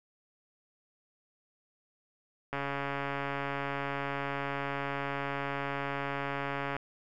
click train, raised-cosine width 0.5 ms, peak -19 dBFS, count 594, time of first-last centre 2.53-6.766 s, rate 140 Hz, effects none

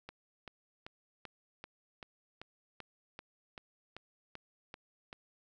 click train, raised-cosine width 0.3 ms, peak -29 dBFS, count 14, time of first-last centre 0.09-5.129 s, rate 2.58 Hz, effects none

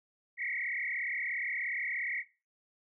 sine tone with frequency modulation, 2068 Hz, C7, 21 cents flat, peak -32 dBFS, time 0.37-2.24 s, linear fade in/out 50 ms, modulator 37 Hz, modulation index 5, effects noise-tail reverb RT60 0.3 s tail -18 dB re dry

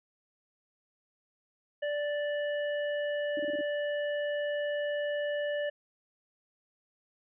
harmonic tone, 586 Hz, D5, 4 cents flat, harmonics 1 / 3 / 5, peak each -30 / -38 / -45 dBFS, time 1.82-5.7 s, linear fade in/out 10 ms
sine tone bursts, 302.9 Hz, D#4, 46 cents flat, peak -35 dBFS, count 5, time 3.37-3.611 s, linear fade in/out 2 ms, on 25 ms, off 29 ms
effects none

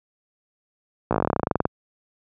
slowing click train, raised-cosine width 1 ms, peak -6 dBFS, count 19, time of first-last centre 1.11-1.654 s, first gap 16 ms, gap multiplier 1.07, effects high-pass 80 Hz 12 dB/octave

